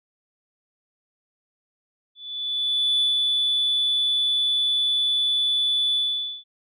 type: tone with ADSR envelope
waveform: sine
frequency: 3470 Hz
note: A7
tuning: 25 cents flat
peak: -16 dBFS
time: 2.15-6.44 s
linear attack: 860 ms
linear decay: 130 ms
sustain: -2 dB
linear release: 490 ms
effects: tanh soft clip ceiling -15 dBFS